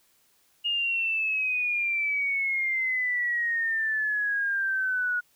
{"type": "exponential sweep", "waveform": "sine", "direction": "down", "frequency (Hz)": [2854, 1450], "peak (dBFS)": -24, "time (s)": [0.64, 5.21], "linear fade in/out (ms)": 20, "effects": ["white hiss -65 dBFS RMS until 5.35 s"]}